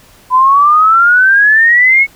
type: exponential sweep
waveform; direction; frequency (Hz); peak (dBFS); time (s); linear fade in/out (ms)
sine; up; 1000 to 2217; -4; 0.3-2.07; 50
effects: pink hiss -43 dBFS RMS until 2.15 s

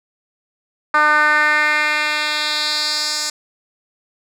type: tone with band-pass filter sweep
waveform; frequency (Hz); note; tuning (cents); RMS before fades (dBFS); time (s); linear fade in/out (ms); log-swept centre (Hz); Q
10% pulse; 301.5; D4; +46; -17; 0.94-3.3; 5; 1300 to 6100; 2.5
effects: none

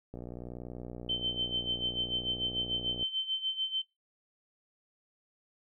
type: click train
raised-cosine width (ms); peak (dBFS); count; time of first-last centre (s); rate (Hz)
2; -29; 176; 0.14-3.028; 60.6
type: tone with tremolo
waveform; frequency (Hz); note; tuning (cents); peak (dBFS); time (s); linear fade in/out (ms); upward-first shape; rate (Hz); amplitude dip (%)
sine; 3088; G7; -27; -27; 1.09-3.82; 5; sine; 6.8; 75
effects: noise-tail reverb RT60 0.2 s tail -22 dB re dry

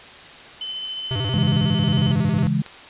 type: tone with tremolo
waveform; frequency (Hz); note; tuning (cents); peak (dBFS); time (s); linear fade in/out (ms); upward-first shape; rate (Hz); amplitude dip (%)
sine; 3047; G7; -50; -26; 0.61-2.12; 2; sine; 14; 25
type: tone with vibrato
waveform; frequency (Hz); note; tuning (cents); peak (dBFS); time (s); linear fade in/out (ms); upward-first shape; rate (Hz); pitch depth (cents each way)
square; 113.6; A#2; -44; -23; 1.11-2.47; 0; square; 11; 240
type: chord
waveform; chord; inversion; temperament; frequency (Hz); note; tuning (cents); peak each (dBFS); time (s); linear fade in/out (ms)
sine; C# minor; none; equal; 138.59 / 164.81 / 207.7; C#3 / E3 / G#3; 0 / 0 / 0; -22; 1.34-2.62; 2
type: clicks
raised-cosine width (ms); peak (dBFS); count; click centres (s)
0.2; -19; 3; 2.309 / 2.39 / 2.663
effects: white hiss -41 dBFS RMS until 2.89 s + resampled to 8000 Hz

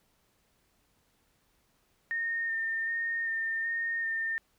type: tone with vibrato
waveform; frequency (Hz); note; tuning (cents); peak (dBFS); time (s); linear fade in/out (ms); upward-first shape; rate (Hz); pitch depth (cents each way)
sine; 1825; A#6; -37; -29; 2.11-4.38; 0; square; 1.3; 14
effects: pink hiss -71 dBFS RMS until 4.58 s

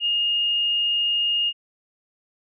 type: tone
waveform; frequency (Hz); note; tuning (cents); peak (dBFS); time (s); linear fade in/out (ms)
sine; 2843; F7; +30; -19; 0-1.53; 50
effects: none

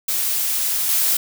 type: noise with level steps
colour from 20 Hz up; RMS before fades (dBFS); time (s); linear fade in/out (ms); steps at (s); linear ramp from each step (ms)
blue; -21 / -18; 0.08-1.17; 5; 0.89; 2
effects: none

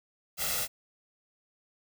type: noise with comb filter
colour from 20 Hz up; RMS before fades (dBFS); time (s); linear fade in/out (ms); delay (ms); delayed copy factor
white; -31; 0.37-0.68; 50; 1.5; +0.8
effects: none

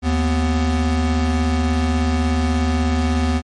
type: tone pair together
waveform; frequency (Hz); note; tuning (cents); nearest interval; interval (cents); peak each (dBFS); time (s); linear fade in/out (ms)
square; 77.44 / 248.8; D#2 / B3; -8 / +13; octave + minor sixth; 2021; -18 / -21; 0.02-3.42; 50
effects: low-pass 7000 Hz 12 dB/octave + MP3 48 kbps

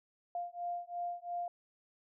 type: beating tone pair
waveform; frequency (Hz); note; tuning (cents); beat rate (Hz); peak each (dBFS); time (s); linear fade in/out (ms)
sine; 698.5 / 701.4; F5 / F5; 0 / +7; 2.9; -40 / -40; 0.35-1.48; 2
effects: none

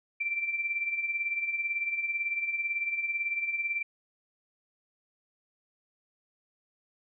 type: tone with tremolo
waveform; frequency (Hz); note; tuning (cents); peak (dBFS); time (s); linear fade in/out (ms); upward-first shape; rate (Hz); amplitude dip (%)
sine; 2349; D7; 0; -26; 0.2-3.83; 10; sine; 18; 60
effects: none

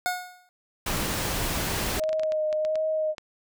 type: tone with exponential decay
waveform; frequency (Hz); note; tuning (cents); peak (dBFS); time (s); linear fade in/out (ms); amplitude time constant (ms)
25% pulse; 725; F#5; -35; -18; 0.06-0.49; 0; 92
type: noise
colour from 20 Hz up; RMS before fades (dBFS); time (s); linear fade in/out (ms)
pink; -28; 0.86-2; 5
type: clicks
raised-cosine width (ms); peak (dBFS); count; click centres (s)
0.2; -21; 11; 1.949 / 2.038 / 2.092 / 2.13 / 2.196 / 2.234 / 2.321 / 2.528 / 2.65 / 2.756 / 3.182
type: tone with vibrato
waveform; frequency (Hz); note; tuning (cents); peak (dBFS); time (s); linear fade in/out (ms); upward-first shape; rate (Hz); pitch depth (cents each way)
sine; 622.3; D#5; 0; -23; 1.97-3.15; 50; sine; 1.4; 19
effects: none

